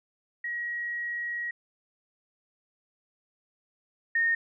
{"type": "tone pair in turn", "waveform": "sine", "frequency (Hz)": [1902, 1841.5], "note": ["A#6", "A#6"], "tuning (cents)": [34, -22], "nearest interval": "minor second", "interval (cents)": 56, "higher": "first", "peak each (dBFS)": [-30, -22], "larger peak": "second", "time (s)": [[0.44, 1.51], [4.15, 4.35]], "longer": "first", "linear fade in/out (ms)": 5, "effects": []}